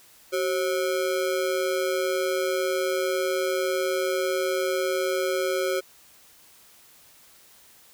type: ring-modulated tone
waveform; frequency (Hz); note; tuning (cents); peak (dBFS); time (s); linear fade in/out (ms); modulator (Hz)
square; 459.1; A#4; -26; -21; 0.32-5.81; 20; 81
effects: white hiss -54 dBFS RMS until 7.93 s